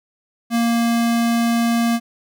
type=tone; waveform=square; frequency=233.1 Hz; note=A#3; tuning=in tune; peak=-16 dBFS; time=0.5-2 s; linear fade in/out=50 ms; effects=none